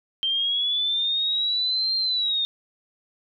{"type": "linear two-way sweep", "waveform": "sine", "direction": "up then down", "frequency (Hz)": [3136, 4191, 3643], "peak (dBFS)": -21, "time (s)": [0.23, 2.45], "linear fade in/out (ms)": 0, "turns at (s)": 1.96, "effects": []}